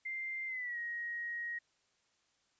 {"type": "tone with pitch glide", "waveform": "sine", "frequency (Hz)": [2093, 1886.3], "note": ["C7", "A#6"], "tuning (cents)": [0, 20], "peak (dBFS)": -37, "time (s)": [0.05, 1.59], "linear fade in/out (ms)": 10, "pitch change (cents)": -180, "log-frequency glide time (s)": [0.47, 0.78], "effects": ["white hiss -75 dBFS RMS until 2.59 s", "resampled to 16000 Hz"]}